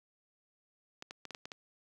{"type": "clicks", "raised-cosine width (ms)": 0.2, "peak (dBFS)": -26, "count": 7, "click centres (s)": [1.024, 1.109, 1.253, 1.307, 1.348, 1.455, 1.518], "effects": ["high-pass 150 Hz 12 dB/octave", "11-bit"]}